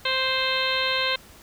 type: harmonic tone with a mistuned harmonic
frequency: 523.3 Hz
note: C5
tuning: in tune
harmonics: 1 / 2 / 3 / 4 / 5 / 6 / 7 / 8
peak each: -30 / -30 / -30 / -30 / -30 / -30 / -30 / -30 dBFS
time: 0.05-1.16 s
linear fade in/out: 5 ms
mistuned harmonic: 8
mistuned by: -25 cents
effects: pink hiss -49 dBFS RMS until 1.42 s